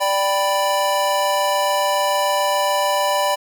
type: chord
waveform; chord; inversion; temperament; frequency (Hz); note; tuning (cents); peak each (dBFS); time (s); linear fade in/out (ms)
square; G major; second; equal; 587.3 / 784 / 987.8; D5 / G5 / B5; 0 / 0 / 0; -21 / -24 / -21; 0-3.36; 20
effects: none